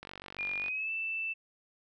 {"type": "click train", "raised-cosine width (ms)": 0.3, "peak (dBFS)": -27, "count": 32, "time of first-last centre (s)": [0.03, 0.683], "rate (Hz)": 47.5}
{"type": "tone with pitch glide", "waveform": "sine", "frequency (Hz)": [2419, 2653], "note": ["D#7", "E7"], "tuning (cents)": [-49, 10], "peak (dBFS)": -32, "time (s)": [0.38, 1.34], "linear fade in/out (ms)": 20, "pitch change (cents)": 159, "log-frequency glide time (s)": [0.57, 0.91]}
{"effects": []}